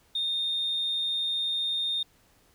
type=tone with vibrato; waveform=sine; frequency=3656 Hz; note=A#7; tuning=34 cents flat; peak=-25 dBFS; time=0.15-2.03 s; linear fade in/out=5 ms; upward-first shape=sine; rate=20 Hz; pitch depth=9 cents each way; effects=tanh soft clip ceiling -22 dBFS + pink hiss -63 dBFS RMS until 2.54 s